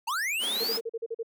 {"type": "linear sweep", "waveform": "square", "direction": "up", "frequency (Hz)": [843, 5220], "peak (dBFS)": -28, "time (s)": [0.07, 0.78], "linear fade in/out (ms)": 10}
{"type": "high-pass noise", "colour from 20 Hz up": "pink", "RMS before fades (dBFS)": -38, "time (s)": [0.39, 0.81], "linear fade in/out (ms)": 50, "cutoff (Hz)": 200, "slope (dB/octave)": 96}
{"type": "tone bursts", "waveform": "sine", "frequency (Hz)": 456.8, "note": "A#4", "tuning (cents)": -35, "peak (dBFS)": -29, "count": 8, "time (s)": [0.6, 1.231], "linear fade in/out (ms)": 10, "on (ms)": 43, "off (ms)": 41}
{"effects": []}